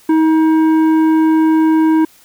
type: tone with tanh clipping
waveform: sine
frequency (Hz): 317.5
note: D#4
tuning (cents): +35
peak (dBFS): -10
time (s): 0.09-2.05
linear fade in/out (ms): 5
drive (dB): 10
effects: white hiss -47 dBFS RMS until 2.24 s